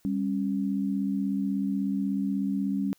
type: tone pair together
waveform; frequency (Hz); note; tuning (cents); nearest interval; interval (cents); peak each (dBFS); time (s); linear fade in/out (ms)
sine; 198.02 / 274.4; G3 / C#4; +18 / -17; tritone; 565; -27 / -29; 0.05-2.93; 0
effects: white hiss -65 dBFS RMS until 2.98 s